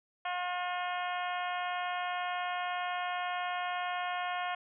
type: harmonic tone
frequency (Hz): 358.1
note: F4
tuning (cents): +43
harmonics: 2 / 3 / 4 / 5 / 6 / 7 / 8 / 9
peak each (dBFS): -35 / -39 / -41 / -43 / -45 / -46 / -47 / -48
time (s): 0.25-4.55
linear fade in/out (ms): 5
effects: none